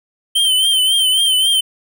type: tone with vibrato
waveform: square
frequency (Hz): 3100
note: G7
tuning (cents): -20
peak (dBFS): -12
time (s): 0.35-1.61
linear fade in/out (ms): 10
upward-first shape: triangle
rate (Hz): 3.7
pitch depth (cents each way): 69
effects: none